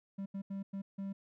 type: tone bursts at uneven times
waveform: triangle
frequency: 196 Hz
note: G3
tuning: in tune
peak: -35 dBFS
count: 5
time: 0.18-0.26 / 0.34-0.42 / 0.5-0.63 / 0.73-0.82 / 0.98-1.13 s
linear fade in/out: 10 ms
effects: none